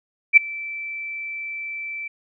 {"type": "tone with ADSR envelope", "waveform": "sine", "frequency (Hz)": 2328, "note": "D7", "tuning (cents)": -16, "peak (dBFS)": -4, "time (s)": [0.33, 2.08], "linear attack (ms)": 40, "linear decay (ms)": 9, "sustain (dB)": -24, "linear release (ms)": 7, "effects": []}